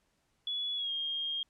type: tone with pitch glide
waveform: sine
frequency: 3400 to 3228 Hz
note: G#7 to G#7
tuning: +40 to -50 cents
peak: -32 dBFS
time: 0.47-1.43 s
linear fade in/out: 2 ms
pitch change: -90 cents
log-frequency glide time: 0.76-0.91 s
effects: pink hiss -75 dBFS RMS until 1.49 s + low-pass 10000 Hz 12 dB/octave